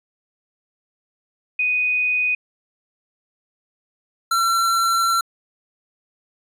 sine / square tone pair in turn, 2489 / 1355.6 Hz, D#7 / E6, 0 / +48 cents, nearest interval major seventh, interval 1052 cents, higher first, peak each -17 dBFS, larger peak neither, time 1.59-2.35 / 4.31-5.21 s, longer second, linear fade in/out 5 ms, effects resampled to 32000 Hz

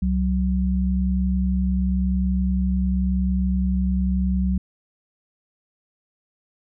sine tone pair together, 66.15 / 187.1 Hz, C2 / F#3, +20 / +20 cents, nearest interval octave + tritone, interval 1800 cents, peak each -21 dBFS, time 0.02-4.58 s, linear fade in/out 5 ms, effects none

